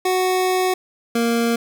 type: tone pair in turn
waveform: 25% pulse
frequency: 370 / 233.1 Hz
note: F#4 / A#3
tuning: 0 / 0 cents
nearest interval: minor sixth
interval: 800 cents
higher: first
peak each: -13 dBFS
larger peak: neither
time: 0.05-0.74 / 1.15-1.56 s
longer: first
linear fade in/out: 5 ms
effects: none